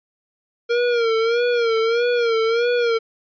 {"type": "tone with vibrato", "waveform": "square", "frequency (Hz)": 466.2, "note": "A#4", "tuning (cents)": 0, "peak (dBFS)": -17, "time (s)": [0.69, 2.99], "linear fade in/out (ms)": 20, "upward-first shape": "sine", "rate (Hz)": 1.6, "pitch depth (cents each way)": 75, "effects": ["resampled to 11025 Hz"]}